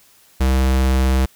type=tone; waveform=square; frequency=65.4 Hz; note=C2; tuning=in tune; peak=-14 dBFS; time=0.4-1.26 s; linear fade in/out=10 ms; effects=white hiss -52 dBFS RMS until 1.35 s